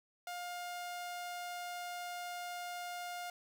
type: tone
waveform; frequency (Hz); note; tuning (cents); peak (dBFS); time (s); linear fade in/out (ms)
sawtooth; 708; F5; +23; -37; 0.27-3.3; 2
effects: none